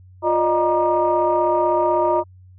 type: tone cluster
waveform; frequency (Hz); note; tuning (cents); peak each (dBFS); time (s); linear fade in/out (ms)
sine; 351.9 / 583 / 619 / 944 / 1203; F4 / D5 / D#5 / A#5 / D6; +13 / -13 / -9 / +22 / +41; -21 / -28 / -19 / -19 / -28; 0.22-2.24; 50
effects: tanh soft clip ceiling -5 dBFS + added 92 Hz sine -43 dBFS peak until 2.58 s